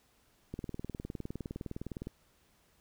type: click train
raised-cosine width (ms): 3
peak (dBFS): -26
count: 31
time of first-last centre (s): 0.54-2.071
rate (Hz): 19.6
effects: pink hiss -69 dBFS RMS until 2.8 s